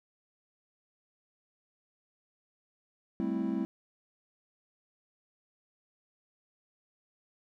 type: chord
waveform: triangle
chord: A minor seventh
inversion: third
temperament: equal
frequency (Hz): 196 / 220 / 261.6 / 329.6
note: G3 / A3 / C4 / E4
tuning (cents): 0 / 0 / 0 / 0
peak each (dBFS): -33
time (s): 3.2-3.65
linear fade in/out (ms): 0
effects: none